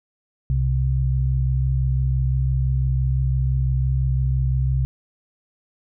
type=tone pair together; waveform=sine; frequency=64.59 / 130.5 Hz; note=C2 / C3; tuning=-22 / -4 cents; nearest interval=octave; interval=1218 cents; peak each=-20 dBFS; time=0.5-4.85 s; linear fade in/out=0 ms; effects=none